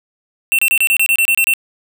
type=tone bursts; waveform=square; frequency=2700 Hz; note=E7; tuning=41 cents sharp; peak=-11 dBFS; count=11; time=0.52-1.537 s; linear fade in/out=0 ms; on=67 ms; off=28 ms; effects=none